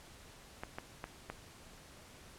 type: clicks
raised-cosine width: 0.5 ms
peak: -25 dBFS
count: 4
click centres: 0.635 / 0.785 / 1.041 / 1.3 s
effects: pink hiss -56 dBFS RMS until 2.38 s + low-pass 11000 Hz 12 dB/octave